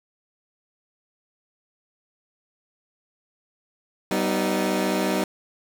20% pulse chord, G augmented, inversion none, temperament equal with one note detuned, 192.52 / 246.9 / 311.1 Hz, G3 / B3 / D#4, -31 / 0 / 0 cents, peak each -20 / -23 / -21 dBFS, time 4.11-5.24 s, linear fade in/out 2 ms, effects none

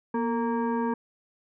sine tone with frequency modulation, 238 Hz, A#3, 36 cents sharp, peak -24 dBFS, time 0.14-0.94 s, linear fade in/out 5 ms, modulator 693 Hz, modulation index 1.1, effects none

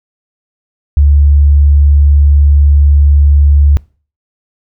sine tone, 72 Hz, D2, 34 cents flat, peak -3 dBFS, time 0.97-3.77 s, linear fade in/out 0 ms, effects noise-tail reverb RT60 0.4 s tail -24 dB re dry

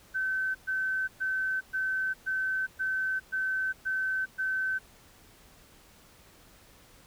sine tone bursts, 1533 Hz, G6, 39 cents flat, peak -27 dBFS, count 9, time 0.14-4.79 s, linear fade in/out 20 ms, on 410 ms, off 120 ms, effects pink hiss -57 dBFS RMS until 7.06 s

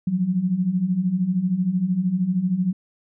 sine beating tone pair, 173.5 / 186.5 Hz, F3 / F#3, -11 / +14 cents, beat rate 13 Hz, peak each -25 / -20 dBFS, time 0.07-2.73 s, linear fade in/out 5 ms, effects none

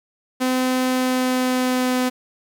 sawtooth tone with pitch glide, 256 to 252.9 Hz, C4 to B3, -38 to +41 cents, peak -14 dBFS, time 0.4-2.1 s, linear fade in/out 20 ms, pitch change -21 cents, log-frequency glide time 0.9-1.99 s, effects 9-bit

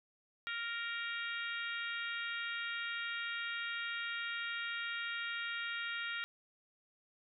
harmonic tone, 466.2 Hz, A#4, in tune, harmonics 3 / 4 / 5 / 6 / 7 / 8, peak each -41 / -43 / -45 / -47 / -48 / -49 dBFS, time 0.47-6.24 s, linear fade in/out 0 ms, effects none

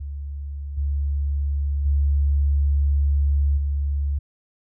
sine tone with level steps, 71 Hz, C#2, 42 cents sharp, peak -28 / -20 / -16 / -20 dBFS, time 0-4.19 s, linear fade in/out 10 ms, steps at 0.77 / 1.85 / 3.57 s, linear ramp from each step 10 ms, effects none

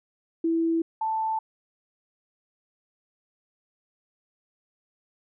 sine tone pair in turn, 329.6 / 882.2 Hz, E4 / A5, 0 / +4 cents, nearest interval octave + perfect fourth, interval 1704 cents, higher second, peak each -21 / -24 dBFS, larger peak first, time 0.44-0.82 / 1.01-1.39 s, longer neither, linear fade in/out 5 ms, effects none

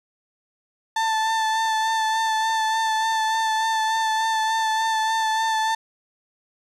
35% pulse tone with vibrato, 885 Hz, A5, 10 cents sharp, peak -18 dBFS, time 0.96-5.75 s, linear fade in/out 5 ms, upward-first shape sine, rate 3.4 Hz, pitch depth 20 cents each way, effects low-pass 7000 Hz 12 dB/octave + 9-bit

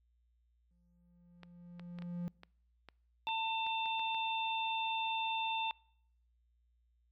triangle tone with exponential growth, 174.61 Hz, F3, in tune, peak -33 dBFS, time 0.71-2.28 s, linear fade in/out 0 ms, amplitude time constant 340 ms
clicks, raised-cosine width 0.3 ms, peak -35 dBFS, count 11, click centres 1.433 / 1.796 / 1.987 / 2.022 / 2.434 / 2.887 / 3.289 / 3.666 / 3.858 / 3.995 / 4.146 s
harmonic tone, 895 Hz, A5, 29 cents sharp, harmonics 1 / 3 / 4, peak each -35 / -40 / -41 dBFS, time 3.27-5.71 s, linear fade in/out 0 ms
effects noise-tail reverb RT60 0.7 s tail -26 dB re dry + added 59 Hz sine -70 dBFS peak until 7.11 s

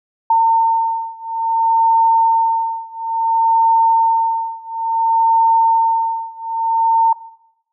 sine beating tone pair, 907 / 907.58 Hz, A#5 / A#5, -48 / -47 cents, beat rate 0.58 Hz, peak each -14 / -15 dBFS, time 0.3-7.13 s, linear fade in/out 5 ms, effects noise-tail reverb RT60 0.8 s tail -18 dB re dry

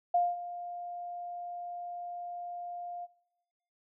sine tone with ADSR envelope, 703 Hz, F5, 11 cents sharp, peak -22 dBFS, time 0.14-3.07 s, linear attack 6 ms, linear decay 210 ms, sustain -16 dB, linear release 32 ms, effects noise-tail reverb RT60 1.0 s tail -21 dB re dry

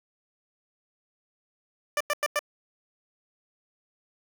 15% pulse tone bursts, 591 Hz, D5, 11 cents sharp, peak -17 dBFS, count 4, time 1.97-2.392 s, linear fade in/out 2 ms, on 35 ms, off 94 ms, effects none

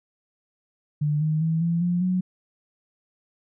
sine tone with pitch steps, 148.9 / 155.22 / 161.81 / 168.69 / 175.85 / 183.32 Hz, D3 / D#3 / E3 / E3 / F3 / F#3, +24 / -4 / -32 / +40 / +12 / -16 cents, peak -20 dBFS, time 1.01-2.21 s, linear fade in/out 10 ms, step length 200 ms, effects none

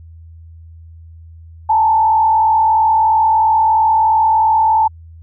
sine tone with frequency modulation, 880 Hz, A5, in tune, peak -9 dBFS, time 1.69-4.88 s, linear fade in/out 10 ms, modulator 43 Hz, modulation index 0.68, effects added 82 Hz sine -35 dBFS peak until 5.22 s

